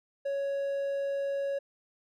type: tone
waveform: triangle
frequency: 556 Hz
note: C#5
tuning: 5 cents sharp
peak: -27 dBFS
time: 0.25-1.59 s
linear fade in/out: 10 ms
effects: none